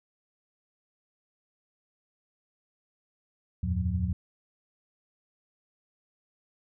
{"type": "tone cluster", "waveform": "sine", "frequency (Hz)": [80.5, 92.8, 114.6, 180.6], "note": ["E2", "F#2", "A#2", "F#3"], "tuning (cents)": [-41, 6, -29, -42], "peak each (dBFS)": [-29, -31, -35, -32], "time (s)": [3.63, 4.13], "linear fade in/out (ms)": 5, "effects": []}